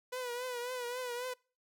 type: tone with vibrato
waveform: sawtooth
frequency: 493.9 Hz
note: B4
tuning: in tune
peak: -33 dBFS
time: 0.12-1.34 s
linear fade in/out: 10 ms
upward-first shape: triangle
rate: 3.7 Hz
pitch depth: 69 cents each way
effects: noise-tail reverb RT60 0.4 s tail -26 dB re dry